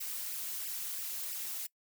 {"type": "noise with flanger", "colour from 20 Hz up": "blue", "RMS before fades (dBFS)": -39, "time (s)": [0, 1.67], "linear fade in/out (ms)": 10, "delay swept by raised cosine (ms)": [0.37, 5.57], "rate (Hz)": 3, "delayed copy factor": 0.8, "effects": ["noise-tail reverb RT60 0.1 s tail -22 dB re dry"]}